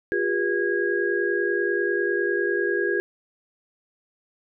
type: tone cluster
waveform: sine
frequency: 352.3 / 402.4 / 481.9 / 1643 Hz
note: F4 / G4 / B4 / G#6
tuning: +15 / +45 / -43 / -19 cents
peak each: -26 / -25 / -31 / -26 dBFS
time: 0.12-3 s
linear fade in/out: 0 ms
effects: none